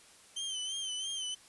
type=tone with vibrato; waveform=sawtooth; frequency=3100 Hz; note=G7; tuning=20 cents flat; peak=-32 dBFS; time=0.36-1.35 s; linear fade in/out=10 ms; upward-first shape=sine; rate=3 Hz; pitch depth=64 cents each way; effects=white hiss -58 dBFS RMS until 1.48 s + resampled to 24000 Hz